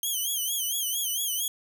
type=tone with vibrato; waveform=5% pulse; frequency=3154 Hz; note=G7; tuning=10 cents sharp; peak=-19 dBFS; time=0.03-1.48 s; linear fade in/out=2 ms; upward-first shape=sine; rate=4.4 Hz; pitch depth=110 cents each way; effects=none